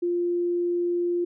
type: tone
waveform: sine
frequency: 349.2 Hz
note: F4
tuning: in tune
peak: -22 dBFS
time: 0.02-1.25 s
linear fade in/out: 10 ms
effects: none